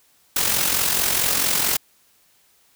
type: noise with amplitude modulation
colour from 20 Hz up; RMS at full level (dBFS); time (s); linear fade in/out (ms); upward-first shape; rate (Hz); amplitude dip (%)
white; -18; 0.36-1.77; 5; sine; 44.5; 55
effects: white hiss -59 dBFS RMS until 2.75 s